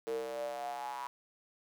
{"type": "tone with high-pass filter sweep", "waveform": "square", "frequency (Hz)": 64.8, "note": "C2", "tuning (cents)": -16, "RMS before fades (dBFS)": -39, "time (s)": [0.07, 1.07], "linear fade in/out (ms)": 0, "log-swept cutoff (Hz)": [430, 1000], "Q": 9.2, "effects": []}